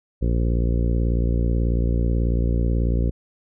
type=harmonic tone; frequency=58.27 Hz; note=A#1; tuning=in tune; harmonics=1 / 2 / 3 / 4 / 5 / 6 / 7 / 8 / 9; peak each=-19 / -25 / -29 / -31 / -33 / -35 / -36 / -37 / -38 dBFS; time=0.21-3.11 s; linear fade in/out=20 ms; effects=none